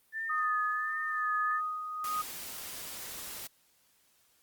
sine tone with vibrato, 1760 Hz, A6, in tune, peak -33 dBFS, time 0.12-1.61 s, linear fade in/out 50 ms, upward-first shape sine, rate 1.4 Hz, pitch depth 48 cents each way
sine tone with tremolo, 1244.5 Hz, D#6, in tune, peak -28 dBFS, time 0.29-2.22 s, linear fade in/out 10 ms, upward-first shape sine, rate 1.1 Hz, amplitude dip 60%
white noise, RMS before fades -42 dBFS, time 2.04-3.47 s, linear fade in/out 2 ms
effects white hiss -68 dBFS RMS until 4.42 s + Opus 32 kbps

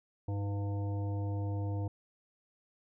harmonic tone with a mistuned harmonic, 100 Hz, G2, 35 cents sharp, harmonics 1 / 3 / 5 / 7 / 9, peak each -32 / -42 / -46 / -49 / -51 dBFS, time 0.28-1.88 s, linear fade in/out 5 ms, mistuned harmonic 3, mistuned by +59 cents, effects none

